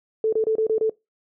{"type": "tone bursts", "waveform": "sine", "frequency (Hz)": 440, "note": "A4", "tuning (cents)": 0, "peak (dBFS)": -17, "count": 6, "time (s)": [0.24, 0.896], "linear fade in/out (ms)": 2, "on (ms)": 86, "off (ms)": 28, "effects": ["noise-tail reverb RT60 0.2 s tail -22 dB re dry"]}